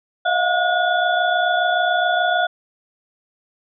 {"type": "tone cluster", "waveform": "sine", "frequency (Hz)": [642, 707, 734, 1449, 3448], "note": ["E5", "F5", "F#5", "F#6", "A7"], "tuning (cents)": [-46, 21, -14, -37, -36], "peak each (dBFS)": [-24, -19, -27, -20, -27], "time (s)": [0.25, 2.47], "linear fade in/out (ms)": 10, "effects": []}